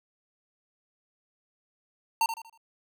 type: tone with echo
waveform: square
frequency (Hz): 909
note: A#5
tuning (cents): -44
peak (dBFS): -22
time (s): 2.21-2.26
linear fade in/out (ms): 2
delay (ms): 79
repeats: 4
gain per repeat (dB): -9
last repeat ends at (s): 2.576
effects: none

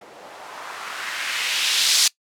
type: noise with low-pass filter sweep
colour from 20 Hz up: violet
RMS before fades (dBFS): -24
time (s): 0.01-2.08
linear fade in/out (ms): 5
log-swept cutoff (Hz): 480 to 5100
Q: 1.5
effects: noise-tail reverb RT60 0.1 s tail -22 dB re dry

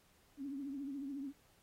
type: tone with vibrato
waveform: sine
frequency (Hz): 277.2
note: C#4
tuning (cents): 0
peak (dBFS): -40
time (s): 0.37-1.33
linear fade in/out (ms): 50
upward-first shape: triangle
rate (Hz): 14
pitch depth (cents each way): 100
effects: pink hiss -70 dBFS RMS until 1.62 s + AAC 48 kbps

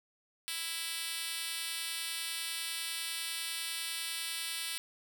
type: tone with high-pass filter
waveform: 5% pulse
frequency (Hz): 330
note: E4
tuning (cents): +2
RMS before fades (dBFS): -38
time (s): 0.48-4.78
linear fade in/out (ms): 0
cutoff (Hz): 3300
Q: 0.59
effects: none

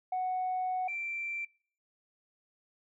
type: tone pair in turn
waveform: sine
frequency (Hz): 740 / 2349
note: F#5 / D7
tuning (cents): 0 / 0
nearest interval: octave + minor sixth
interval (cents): 2000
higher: second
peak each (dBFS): -28 / -34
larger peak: first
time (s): 0.12-0.88 / 0.88-1.45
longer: first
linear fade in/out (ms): 5
effects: noise-tail reverb RT60 0.5 s tail -22 dB re dry + tanh soft clip ceiling -27 dBFS

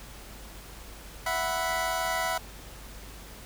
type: chord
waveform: 25% pulse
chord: E suspended second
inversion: none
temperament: equal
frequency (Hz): 659.3 / 740 / 987.8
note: E5 / F#5 / B5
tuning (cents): 0 / 0 / 0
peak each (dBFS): -28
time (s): 1.26-2.38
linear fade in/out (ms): 5
effects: added 50 Hz sine -46 dBFS peak until 3.45 s + pink hiss -47 dBFS RMS until 3.45 s

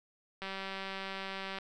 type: click train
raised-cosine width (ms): 0.3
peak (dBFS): -24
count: 226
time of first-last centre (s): 0.42-1.586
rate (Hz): 193
effects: none

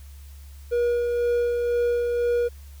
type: tone with tremolo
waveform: triangle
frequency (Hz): 479.1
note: A#4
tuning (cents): +47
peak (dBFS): -17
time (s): 0.71-2.49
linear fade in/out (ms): 20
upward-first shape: sine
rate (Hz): 2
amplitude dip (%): 30
effects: added 70 Hz sine -40 dBFS peak until 2.8 s + white hiss -55 dBFS RMS until 2.8 s

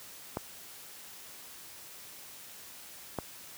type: clicks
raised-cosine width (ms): 1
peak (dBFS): -18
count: 2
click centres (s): 0.371 / 3.187
effects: white hiss -49 dBFS RMS until 3.57 s + high-pass 60 Hz 12 dB/octave

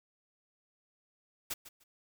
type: noise with echo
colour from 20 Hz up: white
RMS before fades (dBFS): -36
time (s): 1.5-1.54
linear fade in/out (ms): 10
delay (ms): 150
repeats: 2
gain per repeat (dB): -14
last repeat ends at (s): 1.84
effects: none

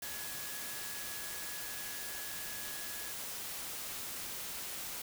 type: tone in noise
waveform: sine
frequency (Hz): 1681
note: G#6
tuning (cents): +20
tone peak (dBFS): -50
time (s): 0.02-3.12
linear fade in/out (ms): 5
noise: white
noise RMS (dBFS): -42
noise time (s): 0.02-5.02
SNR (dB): -11
effects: none

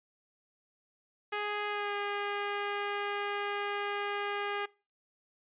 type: tone with pitch glide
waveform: 10% pulse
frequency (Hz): 415.3 to 407.5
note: G#4 to G#4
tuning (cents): 0 to -33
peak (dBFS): -24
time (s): 1.32-4.66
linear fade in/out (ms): 10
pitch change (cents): -33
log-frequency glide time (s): 1.68-1.94
effects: noise-tail reverb RT60 0.3 s tail -21 dB re dry + resampled to 8000 Hz

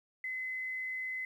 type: tone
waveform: sine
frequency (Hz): 2036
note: C7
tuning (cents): -48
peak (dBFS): -35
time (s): 0.24-1.25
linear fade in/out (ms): 2
effects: 11-bit

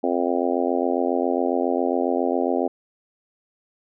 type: harmonic tone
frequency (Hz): 87.31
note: F2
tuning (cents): 0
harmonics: 3 / 4 / 5 / 6 / 7 / 8 / 9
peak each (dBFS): -25 / -26 / -27 / -28 / -28 / -29 / -30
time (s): 0.03-2.68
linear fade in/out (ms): 10
effects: none

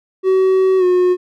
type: tone with pitch glide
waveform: triangle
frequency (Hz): 378 to 361.8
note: F#4 to F#4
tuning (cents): +37 to -39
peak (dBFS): -8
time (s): 0.23-1.17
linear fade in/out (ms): 50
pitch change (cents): -76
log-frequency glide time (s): 0.78-0.84
effects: none

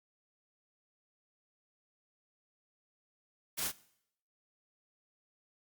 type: noise with echo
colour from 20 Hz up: white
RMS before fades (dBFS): -36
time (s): 3.57-3.69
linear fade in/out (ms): 20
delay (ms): 33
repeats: 1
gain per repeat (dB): -3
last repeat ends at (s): 3.723
effects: noise-tail reverb RT60 0.7 s tail -20 dB re dry + Opus 48 kbps

